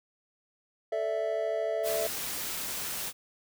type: chord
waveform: triangle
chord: A suspended fourth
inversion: none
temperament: just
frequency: 440 / 586.7 / 660 Hz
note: A4 / D5 / E5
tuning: 0 / -2 / +2 cents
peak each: -32 / -33 / -28 dBFS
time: 0.92-2.07 s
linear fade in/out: 5 ms
type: noise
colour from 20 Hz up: white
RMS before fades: -35 dBFS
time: 1.83-3.13 s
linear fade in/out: 50 ms
effects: none